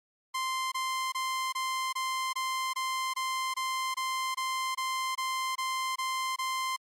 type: tone bursts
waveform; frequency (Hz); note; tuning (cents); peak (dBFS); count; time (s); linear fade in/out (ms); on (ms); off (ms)
sawtooth; 1044; C6; -4; -26; 16; 0.34-6.765; 10; 380; 23
effects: low-pass 12000 Hz 12 dB/octave + Opus 48 kbps